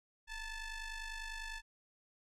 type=ring-modulated tone; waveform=sawtooth; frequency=880 Hz; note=A5; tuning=in tune; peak=-35 dBFS; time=0.27-1.62 s; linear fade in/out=50 ms; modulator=855 Hz; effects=low-pass 8000 Hz 12 dB/octave